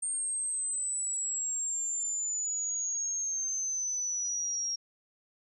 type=exponential sweep; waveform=sine; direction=down; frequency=8660 to 5588 Hz; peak=-30 dBFS; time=0.02-4.76 s; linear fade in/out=10 ms; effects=none